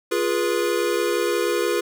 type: chord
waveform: square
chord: F diminished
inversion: none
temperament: equal with one note detuned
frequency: 349.2 / 415.3 / 486 Hz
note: F4 / Ab4 / Cb5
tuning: 0 / 0 / -28 cents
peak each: -25 dBFS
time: 0.11-1.81 s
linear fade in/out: 10 ms
effects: none